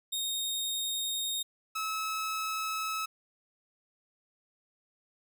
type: tone pair in turn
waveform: sawtooth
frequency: 3710 / 1295.1 Hz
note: A#7 / E6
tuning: -9 / -31 cents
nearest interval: octave + tritone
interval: 1822 cents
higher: first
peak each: -28 dBFS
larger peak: neither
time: 0.12-1.43 / 1.75-3.06 s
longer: neither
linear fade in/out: 10 ms
effects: none